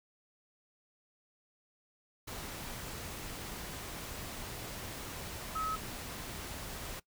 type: tone in noise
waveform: sine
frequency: 1284 Hz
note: E6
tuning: 46 cents flat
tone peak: -33 dBFS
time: 5.55-5.76 s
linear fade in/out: 10 ms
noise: pink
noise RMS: -43 dBFS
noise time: 2.27-7 s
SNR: +7 dB
effects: noise-tail reverb RT60 0.1 s tail -20 dB re dry